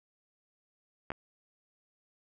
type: clicks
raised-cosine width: 0.5 ms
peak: -18 / -25 dBFS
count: 2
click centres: 1.104 / 1.118 s
effects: none